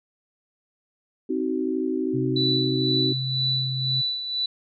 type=chord; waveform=sine; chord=C diminished; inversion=none; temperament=just; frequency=261.6 / 314 / 376.7 Hz; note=C4 / Eb4 / Gb4; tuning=0 / +16 / +31 cents; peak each=-27 dBFS; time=1.29-3.13 s; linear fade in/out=10 ms
type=tone; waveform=sine; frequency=130.81 Hz; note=C3; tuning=in tune; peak=-26 dBFS; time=2.13-4.02 s; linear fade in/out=20 ms
type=tone with tremolo; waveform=sine; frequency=3968 Hz; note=B7; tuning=7 cents sharp; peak=-21 dBFS; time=2.36-4.46 s; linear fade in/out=5 ms; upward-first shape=sine; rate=2 Hz; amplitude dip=60%
effects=none